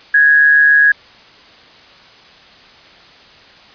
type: tone with amplitude modulation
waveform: sine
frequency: 1661.2 Hz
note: G#6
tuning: in tune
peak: -4 dBFS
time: 0.14-0.92 s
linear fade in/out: 5 ms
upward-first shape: sine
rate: 147 Hz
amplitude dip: 45%
effects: white hiss -42 dBFS RMS until 3.74 s + resampled to 11025 Hz